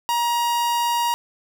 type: tone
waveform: 45% pulse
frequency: 948 Hz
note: A#5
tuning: 29 cents sharp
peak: -19 dBFS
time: 0.09-1.14 s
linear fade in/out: 0 ms
effects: none